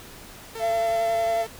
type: tone with vibrato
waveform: sawtooth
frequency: 446.4 Hz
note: A4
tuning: 25 cents sharp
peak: -29 dBFS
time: 0.55-1.47 s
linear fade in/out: 5 ms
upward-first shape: sine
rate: 11 Hz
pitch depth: 26 cents each way
type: tone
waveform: triangle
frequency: 679 Hz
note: F5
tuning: 49 cents flat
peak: -19 dBFS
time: 0.59-1.46 s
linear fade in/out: 50 ms
effects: pink hiss -44 dBFS RMS until 1.59 s